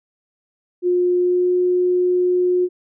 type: tone with pitch glide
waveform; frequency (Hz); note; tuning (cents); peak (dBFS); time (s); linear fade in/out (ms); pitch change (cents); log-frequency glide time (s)
sine; 357.3 to 360.4; F4 to F#4; +40 to -45; -14; 0.82-2.69; 50; +15; 1.19-1.48
effects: none